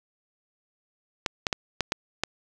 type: clicks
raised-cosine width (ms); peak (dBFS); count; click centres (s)
0.2; -7; 6; 1.262 / 1.468 / 1.528 / 1.807 / 1.921 / 2.236
effects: none